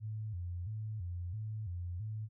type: tone with vibrato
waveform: sine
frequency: 97.6 Hz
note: G2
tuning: 7 cents flat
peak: -37 dBFS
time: 0-2.29 s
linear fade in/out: 50 ms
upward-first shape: square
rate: 1.5 Hz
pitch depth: 180 cents each way
effects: none